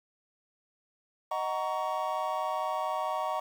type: chord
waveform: triangle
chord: D# minor seventh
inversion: none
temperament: just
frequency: 622.3 / 746.7 / 933.4 / 1120.1 Hz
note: D#5 / F#5 / A#5 / C#6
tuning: 0 / +16 / +2 / +18 cents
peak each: -33 dBFS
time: 1.31-3.4 s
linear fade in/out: 5 ms
effects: 9-bit